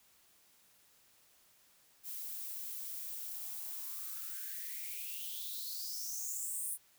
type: noise with high-pass filter sweep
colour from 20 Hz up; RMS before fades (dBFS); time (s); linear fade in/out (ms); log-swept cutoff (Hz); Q
violet; -42; 2.03-6.78; 50; 240 to 10000; 7.4
effects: white hiss -67 dBFS RMS until 6.98 s